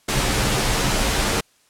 pink noise with comb filter, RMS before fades -20 dBFS, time 0.08-1.41 s, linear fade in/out 10 ms, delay 12 ms, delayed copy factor -0.6, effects white hiss -59 dBFS RMS until 1.69 s + low-pass 10000 Hz 12 dB/octave

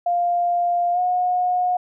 sine tone with pitch glide, 700 to 723.4 Hz, F5 to F#5, +4 to -39 cents, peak -17 dBFS, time 0.06-1.77 s, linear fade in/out 5 ms, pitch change +57 cents, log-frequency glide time 0.93-0.99 s, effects none

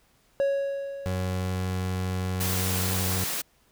triangle tone with exponential decay, 554.4 Hz, C#5, in tune, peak -18 dBFS, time 0.4-2.06 s, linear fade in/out 0 ms, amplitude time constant 360 ms
30% pulse tone, 92.5 Hz, F#2, in tune, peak -24 dBFS, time 1.06-3.24 s, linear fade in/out 0 ms
white high-pass noise, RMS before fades -30 dBFS, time 2.4-3.42 s, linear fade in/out 10 ms, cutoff 110 Hz, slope 96 dB/octave
effects pink hiss -64 dBFS RMS until 3.71 s

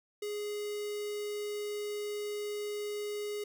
square tone with notch filter, 415.6 Hz, G#4, 1 cent sharp, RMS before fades -37 dBFS, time 0.22-3.44 s, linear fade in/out 5 ms, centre 1100 Hz, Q 1.1, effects none

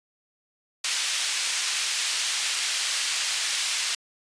pink band-pass noise, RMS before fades -27 dBFS, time 0.84-3.95 s, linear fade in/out 5 ms, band 2500 to 8700 Hz, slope 12 dB/octave, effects resampled to 22050 Hz

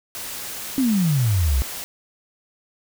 white noise, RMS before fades -32 dBFS, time 0.15-1.84 s, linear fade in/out 0 ms
sine exponential sweep, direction down, 277.2 to 60 Hz, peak -16 dBFS, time 0.78-1.62 s, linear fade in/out 0 ms
effects none

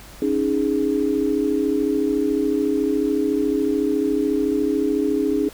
sine chord, C# suspended second, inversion none, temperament equal, 277.2 / 311.1 / 415.3 Hz, C#4 / D#4 / G#4, 0 / 0 / 0 cents, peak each -22 dBFS, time 0.22-5.49 s, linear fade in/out 2 ms, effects added 50 Hz sine -45 dBFS peak until 5.53 s + pink hiss -43 dBFS RMS until 5.53 s

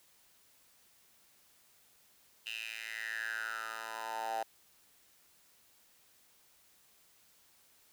10% pulse tone with high-pass filter sweep, 112 Hz, A2, 31 cents sharp, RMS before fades -40 dBFS, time 2.46-4.43 s, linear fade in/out 5 ms, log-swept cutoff 2800 to 750 Hz, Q 7.5, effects white hiss -66 dBFS RMS until 7.92 s

